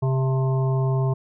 harmonic tone with a mistuned harmonic, 132.5 Hz, C3, 22 cents sharp, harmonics 1 / 3 / 5 / 7 / 8, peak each -19 / -29 / -33 / -36 / -37 dBFS, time 0.02-1.14 s, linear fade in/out 10 ms, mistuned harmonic 7, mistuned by -64 cents, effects none

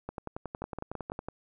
two click trains, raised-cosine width 1 ms, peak -22 / -22 dBFS, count 13 / 5, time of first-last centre 0.09-1.191 / 0.62-1.286 s, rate 10.9 / 6.01 Hz, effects none

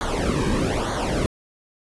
brown noise with flanger, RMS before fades -23 dBFS, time 0.01-1.26 s, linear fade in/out 0 ms, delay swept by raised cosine 0.38 to 1.48 ms, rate 1.1 Hz, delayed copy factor -0.8, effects resampled to 24000 Hz

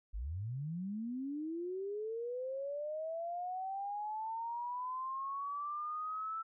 sine linear sweep, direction up, 43.7 to 1328 Hz, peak -37 dBFS, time 0.13-6.43 s, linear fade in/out 20 ms, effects none

